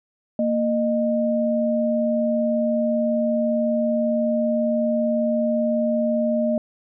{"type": "tone pair together", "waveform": "sine", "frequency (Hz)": [231.7, 613.6], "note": ["A#3", "D#5"], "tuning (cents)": [-10, -24], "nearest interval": "octave + perfect fourth", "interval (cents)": 1686, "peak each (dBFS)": -21, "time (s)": [0.39, 6.58], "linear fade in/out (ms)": 2, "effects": []}